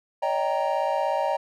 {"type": "chord", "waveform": "triangle", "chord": "Eb dominant seventh", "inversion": "third", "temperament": "equal with one note detuned", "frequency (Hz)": [565.7, 622.3, 784, 932.3], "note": ["Db5", "Eb5", "G5", "Bb5"], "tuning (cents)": [35, 0, 0, 0], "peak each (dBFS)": -26, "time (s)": [0.22, 1.37], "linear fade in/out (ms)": 10, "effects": []}